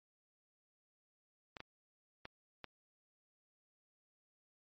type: clicks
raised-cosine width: 0.3 ms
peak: -29 dBFS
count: 4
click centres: 1.568 / 1.604 / 2.254 / 2.643 s
effects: MP3 32 kbps